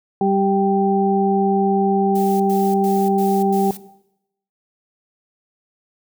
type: harmonic tone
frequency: 196 Hz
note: G3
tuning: in tune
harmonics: 1 / 2 / 4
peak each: -19 / -19 / -19 dBFS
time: 0.21-3.71 s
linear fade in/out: 2 ms
type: noise bursts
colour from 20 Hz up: blue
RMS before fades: -36 dBFS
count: 5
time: 2.15-3.772 s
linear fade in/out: 5 ms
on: 250 ms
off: 93 ms
effects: noise-tail reverb RT60 0.8 s tail -17 dB re dry